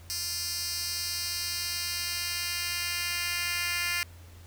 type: tone with high-pass filter sweep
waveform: 10% pulse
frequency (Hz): 349.2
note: F4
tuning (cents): 0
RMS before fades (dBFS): -32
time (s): 0.1-4.03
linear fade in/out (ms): 0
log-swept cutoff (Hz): 5200 to 2400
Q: 1.6
effects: added 86 Hz sine -47 dBFS peak until 4.46 s + pink hiss -56 dBFS RMS until 4.46 s